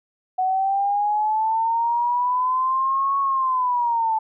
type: linear two-way sweep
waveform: sine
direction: up then down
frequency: 740 to 1109 to 872 Hz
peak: -18 dBFS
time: 0.38-4.19 s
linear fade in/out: 10 ms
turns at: 3.19 s
effects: none